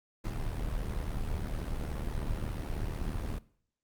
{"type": "noise with amplitude modulation", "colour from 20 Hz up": "brown", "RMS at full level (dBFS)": -31, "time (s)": [0.24, 3.39], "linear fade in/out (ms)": 10, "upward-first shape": "sine", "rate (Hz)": 76.5, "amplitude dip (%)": 65, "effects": ["noise-tail reverb RT60 0.6 s tail -20 dB re dry", "Opus 48 kbps"]}